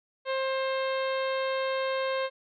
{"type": "harmonic tone", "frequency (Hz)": 530, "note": "C5", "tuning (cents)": 22, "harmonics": [1, 2, 3, 4, 5, 6, 7, 8], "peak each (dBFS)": [-28, -34, -38, -40, -42, -44, -45, -46], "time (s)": [0.25, 2.3], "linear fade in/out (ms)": 50, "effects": []}